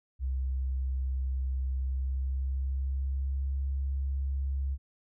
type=tone with pitch glide; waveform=sine; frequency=65.41 to 68.03 Hz; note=C2 to C#2; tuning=0 to -32 cents; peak=-28 dBFS; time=0.19-4.78 s; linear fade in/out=50 ms; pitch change=+68 cents; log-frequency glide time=1.78-3.57 s; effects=none